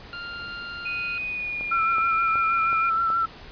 sawtooth tone, 1396.9 Hz, F6, in tune, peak -29 dBFS, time 0.13-1.18 s, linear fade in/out 0 ms
sine tone with pitch glide, 2489 to 2403 Hz, D#7 to D7, 0 to +39 cents, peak -27 dBFS, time 0.85-2.9 s, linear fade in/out 10 ms, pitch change -61 cents, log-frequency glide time 1.25-1.76 s
click train, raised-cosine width 1 ms, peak -23 dBFS, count 5, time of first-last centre 1.61-3.103 s, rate 2.68 Hz
sine tone with vibrato, 1341 Hz, E6, 29 cents sharp, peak -20 dBFS, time 1.71-3.26 s, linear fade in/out 10 ms, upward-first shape sine, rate 6.3 Hz, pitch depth 31 cents each way
effects pink hiss -44 dBFS RMS until 3.51 s + resampled to 11025 Hz

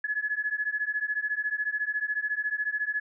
sine beating tone pair, 1695 / 1709 Hz, G#6 / G#6, +35 / +49 cents, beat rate 14 Hz, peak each -30 dBFS, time 0.04-3 s, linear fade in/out 5 ms, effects none

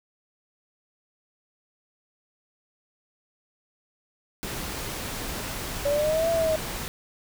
pink noise, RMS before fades -33 dBFS, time 4.43-6.88 s, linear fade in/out 0 ms
sine exponential two-way sweep, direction up then down, 564 to 671 to 625 Hz, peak -21 dBFS, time 5.85-6.56 s, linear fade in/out 5 ms, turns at 6.3 s
effects none

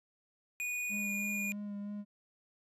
square tone with pitch glide, 2464 to 2433 Hz, D#7 to D#7, -17 to -39 cents, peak -35 dBFS, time 0.6-1.52 s, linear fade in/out 0 ms, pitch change -22 cents, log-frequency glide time 0.98-1.12 s
triangle tone with vibrato, 204.6 Hz, G#3, 26 cents flat, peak -36 dBFS, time 0.89-2.05 s, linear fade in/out 50 ms, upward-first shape sine, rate 3.1 Hz, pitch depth 18 cents each way
effects resampled to 32000 Hz

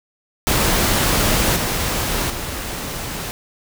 pink noise with level steps, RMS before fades -17 / -21 / -27 dBFS, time 0.47-3.31 s, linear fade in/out 0 ms, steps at 1.56 / 2.3 s, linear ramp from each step 2 ms, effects none

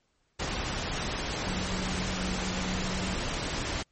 sine tone in noise, 185 Hz, F#3, in tune, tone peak -34 dBFS, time 1.46-3.15 s, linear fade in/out 10 ms, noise pink, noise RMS -32 dBFS, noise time 0.39-3.83 s, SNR -5 dB, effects pink hiss -73 dBFS RMS until 3.91 s + MP3 32 kbps

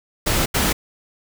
pink noise bursts at uneven times, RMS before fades -19 dBFS, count 2, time 0.26-0.46 / 0.54-0.73 s, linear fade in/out 10 ms, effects none

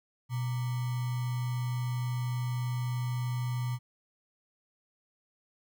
sine tone with sample-and-hold, 123.47 Hz, B2, in tune, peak -29 dBFS, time 0.29-3.79 s, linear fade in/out 50 ms, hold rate 1050 Hz, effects none

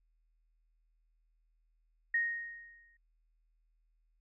sine tone with exponential decay, 1864.7 Hz, A#6, in tune, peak -26 dBFS, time 2.14-2.97 s, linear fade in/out 5 ms, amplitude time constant 180 ms, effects added 40 Hz sine -70 dBFS peak until 4.2 s

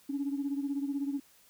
sine beating tone pair, 277.2 / 293.2 Hz, C#4 / D4, 0 / -3 cents, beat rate 16 Hz, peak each -31 / -36 dBFS, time 0.09-1.2 s, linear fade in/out 10 ms, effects tanh soft clip ceiling -24 dBFS + white hiss -62 dBFS RMS until 1.49 s

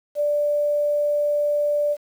sine tone with quantisation, 587.3 Hz, D5, in tune, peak -18 dBFS, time 0.15-1.97 s, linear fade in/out 50 ms, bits 8, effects none

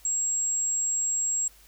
sine tone, 7600 Hz, A#8, 33 cents sharp, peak -24 dBFS, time 0.05-1.48 s, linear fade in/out 2 ms, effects added 50 Hz sine -57 dBFS peak until 1.67 s + white hiss -56 dBFS RMS until 1.67 s

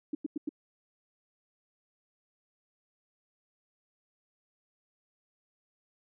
sine tone bursts, 298.1 Hz, D4, 26 cents sharp, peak -29 dBFS, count 4, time 0.13-0.492 s, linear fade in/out 5 ms, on 20 ms, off 94 ms, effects none

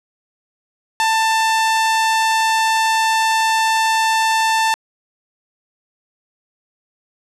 sawtooth tone, 889 Hz, A5, 18 cents sharp, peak -10 dBFS, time 1-4.74 s, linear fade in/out 0 ms, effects low-pass 9000 Hz 12 dB/octave

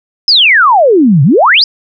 sine exponential two-way sweep, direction down then up, 5290 to 128.2 to 5290 Hz, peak -3 dBFS, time 0.28-1.64 s, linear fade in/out 2 ms, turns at 1.23 s, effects none

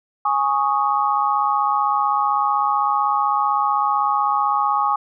sine chord, Ab suspended fourth, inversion none, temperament equal, 830.6 / 1108.7 / 1244.5 Hz, Ab5 / Db6 / Eb6, 0 / 0 / 0 cents, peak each -20 / -20 / -22 dBFS, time 0.25-4.96 s, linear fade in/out 5 ms, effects none

